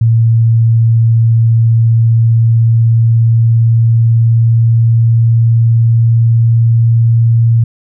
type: tone with pitch glide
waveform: sine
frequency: 114.3 to 115.49 Hz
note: A#2 to A#2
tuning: -34 to -16 cents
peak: -5 dBFS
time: 0.01-7.64 s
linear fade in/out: 5 ms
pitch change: +18 cents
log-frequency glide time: 1.46-7.33 s
effects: none